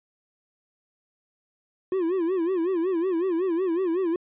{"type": "tone with vibrato", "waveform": "triangle", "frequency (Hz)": 353.8, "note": "F4", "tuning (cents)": 23, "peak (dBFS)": -20, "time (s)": [1.92, 4.16], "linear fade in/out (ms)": 2, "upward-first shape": "sine", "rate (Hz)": 5.4, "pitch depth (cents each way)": 150, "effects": ["resampled to 8000 Hz"]}